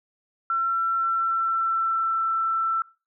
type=tone with pitch glide; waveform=sine; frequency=1351 to 1334.7 Hz; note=E6 to E6; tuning=+42 to +21 cents; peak=-21 dBFS; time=0.5-2.82 s; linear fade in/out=2 ms; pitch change=-21 cents; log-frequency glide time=0.74-2.26 s; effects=noise-tail reverb RT60 0.3 s tail -21 dB re dry